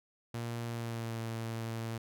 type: tone with pitch glide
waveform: sawtooth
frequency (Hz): 117.4 to 113.93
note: A#2 to A#2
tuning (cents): +13 to -39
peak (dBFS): -32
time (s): 0.34-1.98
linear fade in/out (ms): 5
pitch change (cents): -52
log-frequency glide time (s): 0.67-1.19
effects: none